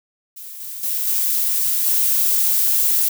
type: noise with level steps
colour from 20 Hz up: violet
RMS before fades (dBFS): -35 / -31 / -22 / -19 / -17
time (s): 0.36-3.09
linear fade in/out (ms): 10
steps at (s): 0.6 / 0.83 / 1.07 / 1.86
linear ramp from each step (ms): 5
effects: none